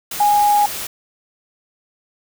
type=tone in noise; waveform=sine; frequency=826 Hz; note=G#5; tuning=10 cents flat; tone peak=-11 dBFS; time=0.2-0.66 s; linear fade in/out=5 ms; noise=white; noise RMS=-27 dBFS; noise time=0.11-0.87 s; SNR=+13 dB; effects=none